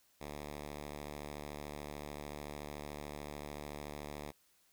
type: tone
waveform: 5% pulse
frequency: 73.6 Hz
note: D2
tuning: 4 cents sharp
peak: -32 dBFS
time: 0.2-4.32 s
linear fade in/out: 20 ms
effects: white hiss -71 dBFS RMS until 4.72 s